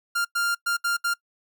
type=tone bursts at uneven times; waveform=45% pulse; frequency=1396.9 Hz; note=F6; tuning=in tune; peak=-22 dBFS; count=5; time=0.15-0.25 / 0.35-0.55 / 0.66-0.77 / 0.84-0.97 / 1.04-1.14 s; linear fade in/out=10 ms; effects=noise-tail reverb RT60 0.1 s tail -23 dB re dry